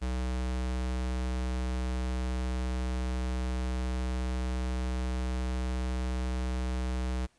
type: tone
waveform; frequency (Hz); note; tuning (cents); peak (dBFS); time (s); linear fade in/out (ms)
square; 62.9; B1; +32; -30; 0.01-7.27; 20
effects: pink hiss -68 dBFS RMS until 7.38 s + resampled to 22050 Hz